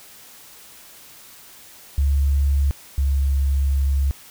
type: tone pair in turn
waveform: sine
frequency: 70 / 68.96 Hz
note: C#2 / C#2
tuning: +18 / -8 cents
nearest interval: unison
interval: 26 cents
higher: first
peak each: -15 / -16 dBFS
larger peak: first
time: 1.98-2.71 / 2.98-4.11 s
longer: second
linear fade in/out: 0 ms
effects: white hiss -45 dBFS RMS until 4.3 s